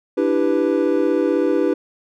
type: chord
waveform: triangle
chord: E minor seventh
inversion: third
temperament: equal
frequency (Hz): 293.7 / 329.6 / 392 / 493.9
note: D4 / E4 / G4 / B4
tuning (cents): 0 / 0 / 0 / 0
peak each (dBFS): -19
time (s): 0.17-1.74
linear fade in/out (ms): 10
effects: none